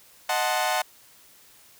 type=chord; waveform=sawtooth; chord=D# diminished seventh; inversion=none; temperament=equal; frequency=622.3 / 740 / 880 / 1046.5 Hz; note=D#5 / F#5 / A5 / C6; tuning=0 / 0 / 0 / 0 cents; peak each=-26 / -22 / -25 / -28 dBFS; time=0.29-0.82 s; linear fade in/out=5 ms; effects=white hiss -54 dBFS RMS until 1.79 s